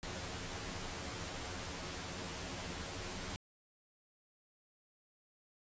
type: noise with comb filter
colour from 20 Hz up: pink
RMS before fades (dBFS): -43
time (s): 0.03-3.36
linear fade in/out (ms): 0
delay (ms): 11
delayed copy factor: +0.95
effects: resampled to 16000 Hz